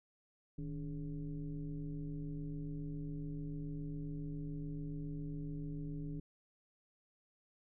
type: tone with frequency modulation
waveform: sine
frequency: 155.56 Hz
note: D#3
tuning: in tune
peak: -39 dBFS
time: 0.58-6.2 s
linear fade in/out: 5 ms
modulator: 132 Hz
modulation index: 1.1
effects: none